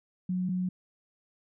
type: tone pair in turn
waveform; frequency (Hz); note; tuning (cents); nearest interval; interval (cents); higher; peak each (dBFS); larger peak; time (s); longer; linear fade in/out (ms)
sine; 182.7 / 182.7; F#3 / F#3; -22 / -22; unison; 0; neither; -27; neither; 0.29-0.49 / 0.49-0.69; neither; 5
effects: none